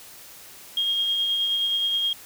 sine tone with tremolo, 3245 Hz, G#7, 41 cents flat, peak -20 dBFS, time 0.77-2.13 s, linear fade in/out 2 ms, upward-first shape sine, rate 9.5 Hz, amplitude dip 25%, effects white hiss -45 dBFS RMS until 2.25 s

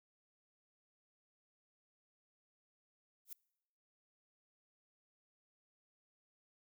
violet noise with exponential growth, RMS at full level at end -41 dBFS, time 3.25-3.33 s, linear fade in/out 5 ms, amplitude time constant 17 ms, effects noise-tail reverb RT60 0.9 s tail -25 dB re dry

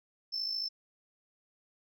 sine tone with amplitude modulation, 5300 Hz, E8, 9 cents sharp, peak -28 dBFS, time 0.32-0.69 s, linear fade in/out 20 ms, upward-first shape sine, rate 53.9 Hz, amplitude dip 65%, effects tanh soft clip ceiling -28 dBFS

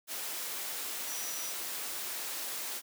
sine tone in noise, 5860 Hz, F#8, 18 cents flat, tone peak -41 dBFS, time 1.06-1.54 s, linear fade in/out 50 ms, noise white, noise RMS -38 dBFS, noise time 0.07-2.82 s, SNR -6 dB, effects high-pass 300 Hz 12 dB/octave

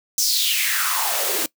white noise with high-pass filter sweep, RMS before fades -21 dBFS, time 0.18-1.46 s, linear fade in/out 2 ms, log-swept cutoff 6200 to 310 Hz, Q 4.3, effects noise-tail reverb RT60 0.1 s tail -21 dB re dry

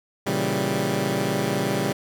15% pulse chord, A# diminished seventh, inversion none, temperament equal, 116.54 / 138.59 / 164.81 / 196 Hz, A#2 / C#3 / E3 / G3, 0 / 0 / 0 / 0 cents, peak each -24 / -21 / -24 / -19 dBFS, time 0.26-1.93 s, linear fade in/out 10 ms, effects none

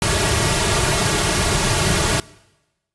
pink noise with comb filter, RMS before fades -18 dBFS, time 0.02-2.2 s, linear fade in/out 2 ms, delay 3.9 ms, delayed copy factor -0.7, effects noise-tail reverb RT60 1.0 s tail -22 dB re dry + resampled to 24000 Hz

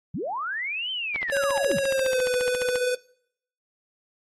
sine linear two-way sweep, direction up then down, 116.54 to 3136 to 116.54 Hz, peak -27 dBFS, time 0.14-1.78 s, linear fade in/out 5 ms, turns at 0.91 s
click train, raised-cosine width 0.3 ms, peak -17 dBFS, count 24, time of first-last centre 1.16-2.757 s, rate 14.4 Hz
square tone with pitch glide, 556 to 498.2 Hz, C#5 to B4, +5 to +15 cents, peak -23 dBFS, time 1.32-2.95 s, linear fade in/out 5 ms, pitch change -190 cents, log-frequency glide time 1.76-2.3 s
effects noise-tail reverb RT60 0.7 s tail -23 dB re dry + AAC 32 kbps

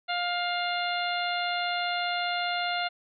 harmonic tone with a mistuned harmonic, 705 Hz, F5, 16 cents sharp, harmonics 1 / 2 / 3 / 4 / 5 / 6, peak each -30 / -33 / -35 / -36 / -37 / -38 dBFS, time 0.08-2.89 s, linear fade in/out 20 ms, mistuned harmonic 6, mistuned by -31 cents, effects none

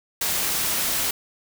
white noise, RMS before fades -24 dBFS, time 0.21-1.11 s, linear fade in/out 5 ms, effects none

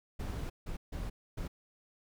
brown noise bursts at uneven times, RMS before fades -38 dBFS, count 4, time 0.19-0.5 / 0.66-0.77 / 0.92-1.1 / 1.37-1.48 s, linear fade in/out 10 ms, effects none

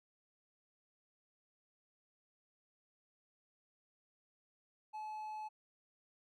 triangle tone, 859 Hz, A5, 42 cents flat, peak -40 dBFS, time 4.93-5.49 s, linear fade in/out 20 ms, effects none

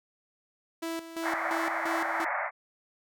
sawtooth tone with tremolo, 329.6 Hz, E4, in tune, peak -28 dBFS, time 0.82-2.25 s, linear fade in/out 10 ms, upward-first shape square, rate 2.9 Hz, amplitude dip 70%
pink band-pass noise, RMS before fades -31 dBFS, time 1.22-2.51 s, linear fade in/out 50 ms, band 590 to 2200 Hz, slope 96 dB/octave
effects none

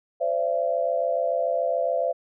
sine tone cluster, 516 / 583 / 676 Hz, C5 / D5 / E5, -24 / -13 / +43 cents, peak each -26 / -27 / -25 dBFS, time 0.2-2.13 s, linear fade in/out 20 ms, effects none

